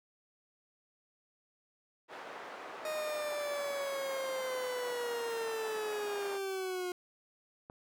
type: band-pass noise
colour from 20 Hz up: white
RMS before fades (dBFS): -46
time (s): 2.08-6.4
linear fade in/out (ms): 50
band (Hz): 420 to 1200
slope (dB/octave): 12
type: linear sweep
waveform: 40% pulse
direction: down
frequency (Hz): 622.3 to 357.4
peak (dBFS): -34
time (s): 2.85-6.92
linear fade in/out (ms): 2
type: click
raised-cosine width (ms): 1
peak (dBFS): -34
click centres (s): 7.699
effects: none